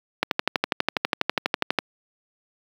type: click train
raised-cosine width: 0.3 ms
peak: -3 dBFS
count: 20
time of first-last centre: 0.23-1.787 s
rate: 12.2 Hz
effects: high-pass 200 Hz 12 dB/octave + 7-bit